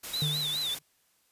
white noise, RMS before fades -39 dBFS, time 0.03-0.79 s, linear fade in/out 10 ms
triangle tone with vibrato, 3749 Hz, A#7, 9 cents sharp, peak -28 dBFS, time 0.13-0.75 s, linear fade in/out 10 ms, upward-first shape sine, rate 4.8 Hz, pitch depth 140 cents each way
triangle tone with exponential decay, 150 Hz, D3, 37 cents sharp, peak -24 dBFS, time 0.22-0.82 s, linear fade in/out 2 ms, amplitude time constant 130 ms
effects white hiss -69 dBFS RMS until 1.31 s + resampled to 32000 Hz

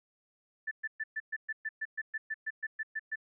sine tone bursts, 1760 Hz, A6, in tune, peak -32 dBFS, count 16, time 0.67-3.158 s, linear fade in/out 10 ms, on 43 ms, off 120 ms, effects none

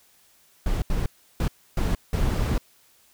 brown noise bursts at uneven times, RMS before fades -23 dBFS, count 5, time 0.66-0.82 / 0.9-1.06 / 1.4-1.48 / 1.77-1.95 / 2.13-2.58 s, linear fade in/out 2 ms, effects white hiss -59 dBFS RMS until 3.13 s

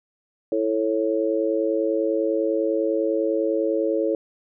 sine chord, A major, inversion second, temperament just, 330 / 440 / 550 Hz, E4 / A4 / C#5, +2 / 0 / -14 cents, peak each -24 dBFS, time 0.52-4.15 s, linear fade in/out 2 ms, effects none

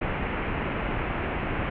pink low-pass noise, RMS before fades -29 dBFS, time 0.01-1.7 s, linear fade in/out 10 ms, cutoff 2700 Hz, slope 48 dB/octave, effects none

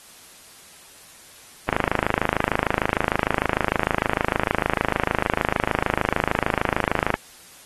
click train, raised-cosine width 0.5 ms, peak -4 dBFS, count 146, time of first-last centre 1.69-7.141 s, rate 26.6 Hz, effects white hiss -47 dBFS RMS until 7.65 s + AAC 32 kbps

